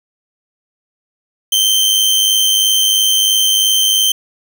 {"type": "tone with amplitude modulation", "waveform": "sawtooth", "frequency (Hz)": 3119, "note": "G7", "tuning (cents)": -9, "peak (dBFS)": -5, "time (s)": [1.52, 4.12], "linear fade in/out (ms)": 5, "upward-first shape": "sine", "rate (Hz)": 103, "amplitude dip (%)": 45, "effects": ["7-bit"]}